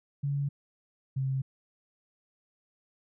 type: tone pair in turn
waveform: sine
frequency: 141.4 / 133.46 Hz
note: C#3 / C3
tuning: +35 / +35 cents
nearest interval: minor second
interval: 100 cents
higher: first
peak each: -27 dBFS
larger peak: neither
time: 0.23-0.49 / 1.16-1.42 s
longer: neither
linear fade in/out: 10 ms
effects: none